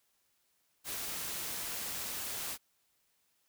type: noise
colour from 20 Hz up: white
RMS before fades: -39 dBFS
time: 0.84-2.58 s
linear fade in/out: 50 ms
effects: white hiss -75 dBFS RMS until 3.48 s